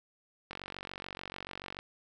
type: click train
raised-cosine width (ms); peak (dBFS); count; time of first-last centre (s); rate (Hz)
0.3; -24; 61; 0.51-1.789; 46.9
effects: none